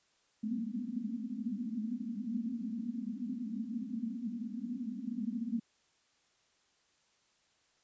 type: band-pass noise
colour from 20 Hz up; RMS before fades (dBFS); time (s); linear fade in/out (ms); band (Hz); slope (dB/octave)
white; -38; 0.43-5.6; 10; 210 to 250; 96
effects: white hiss -72 dBFS RMS until 7.83 s + resampled to 16000 Hz